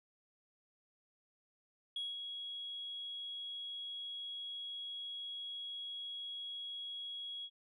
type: tone with ADSR envelope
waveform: sine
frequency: 3322 Hz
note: G#7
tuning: in tune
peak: -35 dBFS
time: 1.96-7.5 s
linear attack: 4 ms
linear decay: 190 ms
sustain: -6 dB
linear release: 57 ms
effects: tanh soft clip ceiling -34 dBFS